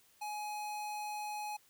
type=tone; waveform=square; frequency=840 Hz; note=G#5; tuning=19 cents sharp; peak=-39 dBFS; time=0.21-1.57 s; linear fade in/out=10 ms; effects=white hiss -67 dBFS RMS until 1.69 s